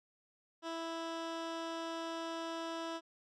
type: tone with low-pass filter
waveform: 15% pulse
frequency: 329.6 Hz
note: E4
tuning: in tune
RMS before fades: -41 dBFS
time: 0.62-3.01 s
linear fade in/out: 50 ms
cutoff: 5200 Hz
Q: 0.94
effects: none